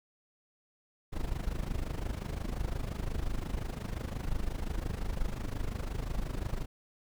brown noise with amplitude modulation, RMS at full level -31 dBFS, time 1.12-6.66 s, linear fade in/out 20 ms, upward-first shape sine, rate 25.7 Hz, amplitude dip 80%, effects none

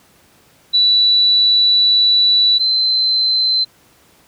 sine tone pair in turn, 3951 / 4079 Hz, B7 / C8, 0 / -45 cents, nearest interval minor second, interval 55 cents, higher second, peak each -9 / -12 dBFS, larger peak first, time 0.73-2.59 / 2.59-3.65 s, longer first, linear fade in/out 20 ms, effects pink hiss -51 dBFS RMS until 4.27 s + high-pass 80 Hz 12 dB/octave

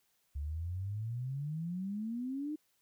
sine exponential sweep, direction up, 69.5 to 311.1 Hz, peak -35 dBFS, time 0.35-2.56 s, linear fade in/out 10 ms, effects white hiss -75 dBFS RMS until 2.81 s

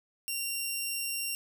10% pulse tone, 2763 Hz, F7, 19 cents flat, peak -23 dBFS, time 0.28-1.35 s, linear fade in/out 0 ms, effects none

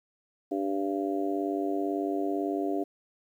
harmonic tone, 98 Hz, G2, in tune, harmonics 3 / 4 / 5 / 6 / 7, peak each -30 / -32 / -41 / -40 / -34 dBFS, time 0.51-2.84 s, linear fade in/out 10 ms, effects 10-bit

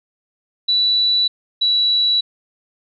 sine tone pair in turn, 3951 / 3928 Hz, B7 / B7, 0 / -10 cents, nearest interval unison, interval 10 cents, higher first, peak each -13 dBFS, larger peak neither, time 0.68-1.28 / 1.61-2.21 s, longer neither, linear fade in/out 10 ms, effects none

